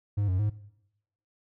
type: tone with pitch steps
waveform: triangle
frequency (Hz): 102.3 / 92.4 / 105.4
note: G#2 / F#2 / G#2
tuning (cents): -26 / -2 / +26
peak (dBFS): -22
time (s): 0.17-0.5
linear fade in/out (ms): 10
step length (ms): 110
effects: noise-tail reverb RT60 0.8 s tail -18 dB re dry